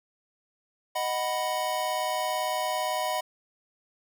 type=chord; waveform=square; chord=B major; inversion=first; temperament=equal; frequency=622.3 / 740 / 987.8 Hz; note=D#5 / F#5 / B5; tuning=0 / 0 / 0 cents; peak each=-32 dBFS; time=0.95-3.21 s; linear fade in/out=10 ms; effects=none